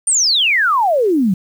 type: exponential sweep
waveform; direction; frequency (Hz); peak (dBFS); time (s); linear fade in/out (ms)
sine; down; 9300 to 175.2; -11; 0.07-1.34; 5
effects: 7-bit